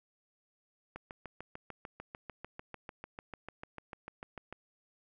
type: click train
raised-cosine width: 0.5 ms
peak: -28 dBFS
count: 25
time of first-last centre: 0.96-4.526 s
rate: 6.73 Hz
effects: none